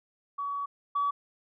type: tone pair in turn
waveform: sine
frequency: 1132 / 1139.9 Hz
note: C#6 / C#6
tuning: +36 / +48 cents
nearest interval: unison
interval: 12 cents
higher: second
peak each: -30 / -24 dBFS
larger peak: second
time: 0.38-0.66 / 0.95-1.11 s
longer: first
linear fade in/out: 10 ms
effects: tanh soft clip ceiling -20 dBFS